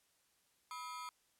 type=ring-modulated tone; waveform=40% pulse; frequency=1132 Hz; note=C#6; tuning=36 cents sharp; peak=-40 dBFS; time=0.71-1.09 s; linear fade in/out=0 ms; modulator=146 Hz; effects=white hiss -75 dBFS RMS until 1.39 s + low-pass 12000 Hz 12 dB/octave